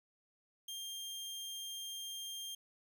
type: tone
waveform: sawtooth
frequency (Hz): 3197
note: G7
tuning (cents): +33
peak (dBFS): -39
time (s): 0.68-2.55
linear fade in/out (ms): 5
effects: none